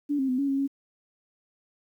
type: tone with pitch steps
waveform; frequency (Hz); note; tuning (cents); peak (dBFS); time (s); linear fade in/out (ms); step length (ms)
sine; 289.5 / 266.9 / 253.7 / 279.5 / 272.9 / 275.9; D4 / C4 / B3 / C#4 / C#4 / C#4; -25 / +35 / +47 / +14 / -27 / -8; -23; 0.09-0.678; 20; 98
effects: 10-bit